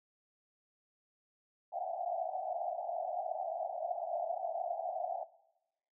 pink band-pass noise, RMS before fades -38 dBFS, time 1.72-5.24 s, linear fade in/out 10 ms, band 640 to 770 Hz, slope 96 dB/octave, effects noise-tail reverb RT60 0.9 s tail -18 dB re dry

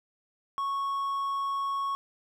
triangle tone, 1105 Hz, C#6, 6 cents flat, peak -26 dBFS, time 0.58-1.95 s, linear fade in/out 0 ms, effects none

